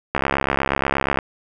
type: click train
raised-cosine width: 0.5 ms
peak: -3 dBFS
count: 72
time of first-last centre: 0.15-1.188 s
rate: 68.4 Hz
effects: none